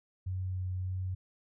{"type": "tone with vibrato", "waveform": "sine", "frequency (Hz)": 92.5, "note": "F#2", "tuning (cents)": 0, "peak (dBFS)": -32, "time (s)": [0.26, 1.15], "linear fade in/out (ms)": 10, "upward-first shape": "sine", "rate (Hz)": 1.7, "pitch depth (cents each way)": 10, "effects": []}